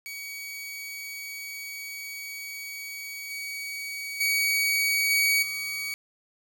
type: tone with level steps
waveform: sawtooth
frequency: 2258 Hz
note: C#7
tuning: 31 cents sharp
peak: -32 / -30 / -19 / -17 / -27 dBFS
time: 0.06-5.94 s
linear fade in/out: 0 ms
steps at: 3.3 / 4.2 / 5.1 / 5.42 s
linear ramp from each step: 10 ms
effects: 8-bit